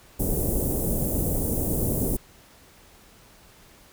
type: band-stop noise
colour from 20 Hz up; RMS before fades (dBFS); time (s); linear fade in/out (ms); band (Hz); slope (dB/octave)
pink; -25; 0.19-2.17; 10; 560 to 9600; 24
effects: pink hiss -53 dBFS RMS until 3.92 s